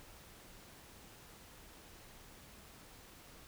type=silence; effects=pink hiss -57 dBFS RMS until 3.47 s